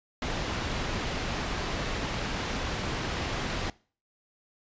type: low-pass noise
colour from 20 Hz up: pink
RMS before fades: -32 dBFS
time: 0.22-3.7 s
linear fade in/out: 2 ms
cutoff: 4800 Hz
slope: 12 dB/octave
effects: noise-tail reverb RT60 0.4 s tail -22 dB re dry + resampled to 16000 Hz